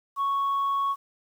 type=tone; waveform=sine; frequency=1108.7 Hz; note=C#6; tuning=in tune; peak=-21 dBFS; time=0.16-0.96 s; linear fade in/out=50 ms; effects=tanh soft clip ceiling -21 dBFS + 9-bit